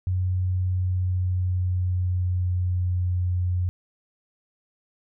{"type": "tone with pitch glide", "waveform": "sine", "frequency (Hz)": [91.8, 90.07], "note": ["F#2", "F#2"], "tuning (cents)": [-13, -46], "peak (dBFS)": -21, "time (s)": [0.07, 3.69], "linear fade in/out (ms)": 0, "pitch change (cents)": -33, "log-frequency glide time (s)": [0.67, 2.82], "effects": []}